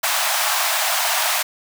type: high-pass noise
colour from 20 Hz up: pink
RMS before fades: -20 dBFS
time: 0.03-1.43 s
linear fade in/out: 10 ms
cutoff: 620 Hz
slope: 96 dB/octave
effects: none